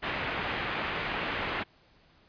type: low-pass noise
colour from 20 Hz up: white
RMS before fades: -33 dBFS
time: 0.02-1.64 s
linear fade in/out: 20 ms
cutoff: 2700 Hz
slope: 24 dB/octave
effects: pink hiss -62 dBFS RMS until 2.28 s + resampled to 11025 Hz